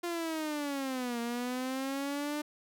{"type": "linear two-way sweep", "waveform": "sawtooth", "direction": "down then up", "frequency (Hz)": [349.9, 233.1, 300.1], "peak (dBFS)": -29, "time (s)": [0.03, 2.42], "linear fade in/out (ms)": 10, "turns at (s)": 1.2, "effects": []}